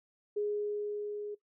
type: tone with level ramp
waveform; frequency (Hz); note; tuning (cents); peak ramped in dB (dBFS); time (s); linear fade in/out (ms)
sine; 415.4; G#4; 0; -29 to -37; 0.36-1.35; 10
effects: noise-tail reverb RT60 0.1 s tail -18 dB re dry